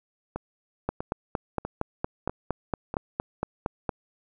two click trains, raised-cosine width 1 ms, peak -17 / -12 dBFS, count 5 / 14, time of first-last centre 0.36-2.941 / 0.89-3.892 s, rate 1.55 / 4.33 Hz, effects none

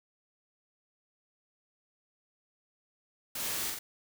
white noise with echo, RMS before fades -37 dBFS, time 3.35-3.7 s, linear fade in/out 5 ms, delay 45 ms, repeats 2, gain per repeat -2 dB, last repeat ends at 3.79 s, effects none

